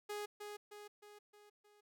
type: tone with echo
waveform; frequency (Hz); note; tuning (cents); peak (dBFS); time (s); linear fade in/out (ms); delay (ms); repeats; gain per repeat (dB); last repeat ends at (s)
sawtooth; 415.3; G#4; 0; -37; 0.09-0.26; 10; 310; 5; -5; 1.81
effects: none